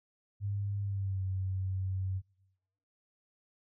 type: tone with pitch glide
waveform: sine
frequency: 100.8 to 94.59 Hz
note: G2 to F#2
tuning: +49 to +39 cents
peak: -31 dBFS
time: 0.4-2.22 s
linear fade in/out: 50 ms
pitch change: -110 cents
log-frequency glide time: 0.81-1.24 s
effects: noise-tail reverb RT60 1.0 s tail -26 dB re dry